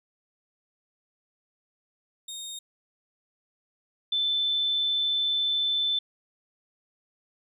25% pulse / sine tone pair in turn, 3700 / 3526 Hz, A#7 / A7, -14 / +3 cents, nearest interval minor second, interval 83 cents, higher first, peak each -32 / -23 dBFS, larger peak second, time 2.28-2.59 / 4.12-5.99 s, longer second, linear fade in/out 5 ms, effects none

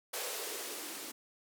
violet noise with band-pass filter sweep, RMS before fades -41 dBFS, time 0.13-1.12 s, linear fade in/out 10 ms, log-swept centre 550 to 270 Hz, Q 4.1, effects none

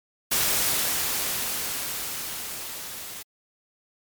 white noise with level ramp, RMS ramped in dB -22 to -38 dBFS, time 0.31-3.23 s, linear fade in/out 10 ms, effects MP3 96 kbps

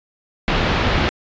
pink low-pass noise, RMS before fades -18 dBFS, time 0.48-1.09 s, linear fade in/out 0 ms, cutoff 3900 Hz, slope 24 dB/octave, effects resampled to 16000 Hz

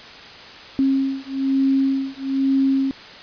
sine beating tone pair, 269.3 / 270.4 Hz, C#4 / C#4, -50 / -43 cents, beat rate 1.1 Hz, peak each -20 / -20 dBFS, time 0.79-2.91 s, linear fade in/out 0 ms, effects white hiss -39 dBFS RMS until 3.22 s + resampled to 11025 Hz

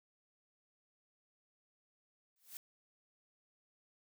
blue noise with exponential growth, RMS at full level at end -44 dBFS, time 2.36-2.57 s, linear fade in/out 1 ms, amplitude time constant 45 ms, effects none

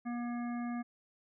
harmonic tone, 239.7 Hz, A#3, 48 cents sharp, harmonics 1 / 3 / 5 / 7 / 9, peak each -35 / -45 / -49 / -52 / -54 dBFS, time 0.05-0.83 s, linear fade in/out 20 ms, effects none

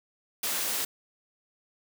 white high-pass noise, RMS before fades -30 dBFS, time 0.43-0.85 s, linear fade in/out 5 ms, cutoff 200 Hz, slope 12 dB/octave, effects none

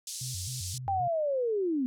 pink band-pass noise, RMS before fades -39 dBFS, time 0.07-0.78 s, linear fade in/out 2 ms, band 4500 to 10000 Hz, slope 24 dB/octave
sine tone with vibrato, 108.2 Hz, A2, 29 cents flat, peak -36 dBFS, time 0.21-1.08 s, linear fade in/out 5 ms, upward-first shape square, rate 3.8 Hz, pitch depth 290 cents each way
sine linear sweep, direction down, 801 to 243.7 Hz, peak -26 dBFS, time 0.88-1.86 s, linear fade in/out 0 ms
effects none

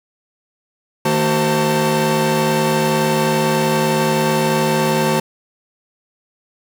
45% pulse tone cluster, 156.8 / 226.3 / 378.4 / 524 / 894 Hz, D#3 / A3 / F#4 / C5 / A5, +14 / +49 / +39 / +2 / +27 cents, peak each -21 dBFS, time 1.05-5.2 s, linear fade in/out 5 ms, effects none

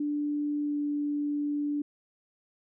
sine tone with pitch glide, 293.7 to 292 Hz, D4 to D4, 0 to -10 cents, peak -27 dBFS, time 0-1.82 s, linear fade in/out 5 ms, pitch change -10 cents, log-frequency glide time 0.63-0.76 s, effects none

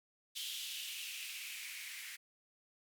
violet noise with band-pass filter sweep, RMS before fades -45 dBFS, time 0.35-2.17 s, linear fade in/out 20 ms, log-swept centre 3300 to 2000 Hz, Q 4.1, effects none

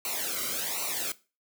white noise with flanger, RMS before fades -32 dBFS, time 0.05-1.12 s, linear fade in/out 2 ms, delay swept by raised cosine 0.59 to 1.17 ms, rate 1.3 Hz, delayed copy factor -0.95, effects noise-tail reverb RT60 0.3 s tail -18 dB re dry

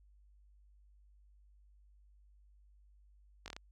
slowing click train, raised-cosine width 0.2 ms, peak -27 dBFS, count 5, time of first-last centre 3.46-3.565 s, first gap 19 ms, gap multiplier 1.22, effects added 50 Hz sine -61 dBFS peak until 3.71 s

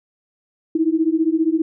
sine beating tone pair, 314.4 / 329.4 Hz, D#4 / E4, +18 / -1 cents, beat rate 15 Hz, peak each -18 dBFS, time 0.75-1.62 s, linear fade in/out 5 ms, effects none

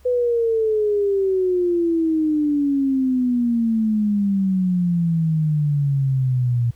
sine exponential sweep, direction down, 501 to 117.4 Hz, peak -16 dBFS, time 0.05-6.71 s, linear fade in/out 10 ms, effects added 68 Hz sine -48 dBFS peak until 6.75 s + pink hiss -58 dBFS RMS until 6.75 s

